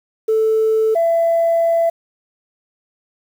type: tone pair in turn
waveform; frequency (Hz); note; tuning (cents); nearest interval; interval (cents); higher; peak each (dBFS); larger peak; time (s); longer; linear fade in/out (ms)
sine; 440 / 669; A4 / E5; 0 / +25; perfect fifth; 725; second; -11; neither; 0.28-0.95 / 0.95-1.9; second; 10
effects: tanh soft clip ceiling -9 dBFS + 7-bit